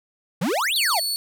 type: exponential two-way sweep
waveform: square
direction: up then down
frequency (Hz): 148.3 to 4204 to 604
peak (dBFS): -21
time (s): 0.41-1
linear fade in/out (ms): 10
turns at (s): 0.75
type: tone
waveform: sawtooth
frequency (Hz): 4435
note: C#8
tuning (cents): 0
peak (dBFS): -20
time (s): 0.76-1.16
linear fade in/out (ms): 0
effects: none